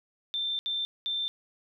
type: tone bursts at uneven times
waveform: sine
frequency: 3568 Hz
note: A7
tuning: 23 cents sharp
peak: -28 dBFS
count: 3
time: 0.34-0.59 / 0.66-0.85 / 1.06-1.28 s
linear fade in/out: 0 ms
effects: none